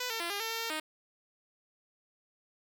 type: tone with pitch steps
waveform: 5% pulse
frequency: 497.9 / 452.2 / 341.8 / 404.5 / 449.8 / 453.8 / 456.4 / 310.9 Hz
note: B4 / A4 / F4 / G#4 / A4 / A#4 / A#4 / D#4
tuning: +14 / +47 / -37 / -46 / +38 / -47 / -37 / -1 cents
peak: -22 dBFS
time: 0-0.8 s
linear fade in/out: 5 ms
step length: 100 ms
effects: none